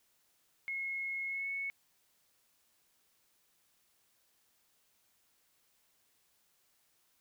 sine tone with pitch glide, 2169 to 2207 Hz, C#7 to C#7, -38 to -8 cents, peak -35 dBFS, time 0.68-1.7 s, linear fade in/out 0 ms, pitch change +30 cents, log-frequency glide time 1.27-1.49 s, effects white hiss -73 dBFS RMS until 7.2 s

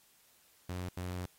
sawtooth tone bursts at uneven times, 90.3 Hz, F#2, 42 cents flat, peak -33 dBFS, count 2, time 0.69-0.89 / 0.97-1.26 s, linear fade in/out 5 ms, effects white hiss -66 dBFS RMS until 1.38 s + AAC 48 kbps

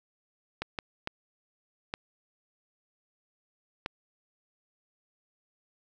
clicks, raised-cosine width 0.3 ms, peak -16 dBFS, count 5, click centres 0.62 / 0.788 / 1.074 / 1.939 / 3.861 s, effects none

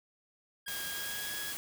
25% pulse tone with pitch glide, 1630 to 1665.2 Hz, G#6 to G#6, -33 to +4 cents, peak -36 dBFS, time 0.66-1.53 s, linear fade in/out 10 ms, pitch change +37 cents, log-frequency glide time 0.92-1.33 s
white noise, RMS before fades -40 dBFS, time 0.68-1.57 s, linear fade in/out 0 ms
effects none

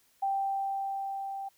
sine tone with level ramp, 784 Hz, G5, in tune, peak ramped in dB -26 to -35 dBFS, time 0.22-1.49 s, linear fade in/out 10 ms, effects white hiss -67 dBFS RMS until 1.57 s

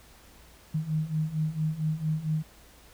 sine beating tone pair, 153.3 / 157.7 Hz, D#3 / D#3, -25 / +24 cents, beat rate 4.4 Hz, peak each -31 / -28 dBFS, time 0.74-2.43 s, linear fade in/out 10 ms, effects added 57 Hz sine -57 dBFS peak until 2.93 s + pink hiss -55 dBFS RMS until 2.93 s

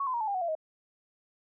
sine tone with pitch steps, 1108.7 / 1022.6 / 943.1 / 869.9 / 802.3 / 740 / 682.5 / 629.5 Hz, C#6 / C6 / A#5 / A5 / G5 / F#5 / F5 / D#5, 0 / -40 / +20 / -20 / +40 / 0 / -40 / +20 cents, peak -28 dBFS, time 0-0.552 s, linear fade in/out 5 ms, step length 69 ms, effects none

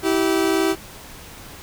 40% pulse tone pair together, 325.3 / 387.1 Hz, E4 / G4, -23 / -22 cents, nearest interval minor third, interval 301 cents, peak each -19 dBFS, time 0.02-0.76 s, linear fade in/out 50 ms, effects pink hiss -40 dBFS RMS until 1.62 s

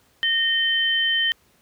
sine tone pair together, 1841 / 3085 Hz, A#6 / G7, -22 / -28 cents, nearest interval major sixth, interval 894 cents, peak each -22 / -20 dBFS, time 0.23-1.32 s, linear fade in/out 0 ms, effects pink hiss -60 dBFS RMS until 1.61 s + high-pass 60 Hz 12 dB/octave

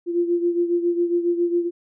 sine beating tone pair, 345 / 352.3 Hz, F4 / F4, -21 / +15 cents, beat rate 7.3 Hz, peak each -19 / -25 dBFS, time 0.06-1.71 s, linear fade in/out 50 ms, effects none

